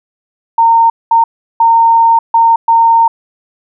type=tone bursts at uneven times; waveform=sine; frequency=917 Hz; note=A#5; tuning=29 cents flat; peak=-4 dBFS; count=5; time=0.58-0.9 / 1.11-1.24 / 1.6-2.19 / 2.34-2.56 / 2.68-3.08 s; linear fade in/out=5 ms; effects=none